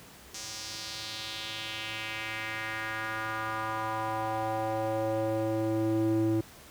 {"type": "tone with band-pass filter sweep", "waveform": "square", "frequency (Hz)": 110, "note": "A2", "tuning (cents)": 0, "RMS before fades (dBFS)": -32, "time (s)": [0.34, 6.41], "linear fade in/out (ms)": 5, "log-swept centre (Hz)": [6200, 290], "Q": 2.4, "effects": ["pink hiss -51 dBFS RMS until 6.7 s", "high-pass 60 Hz 12 dB/octave"]}